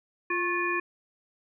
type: harmonic tone with a mistuned harmonic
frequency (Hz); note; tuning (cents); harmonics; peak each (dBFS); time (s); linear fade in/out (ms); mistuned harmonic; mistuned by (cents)
349.2; F4; 0; 1 / 3 / 5 / 7; -31 / -31 / -31 / -31; 0.3-0.8; 5; 3; +68
effects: none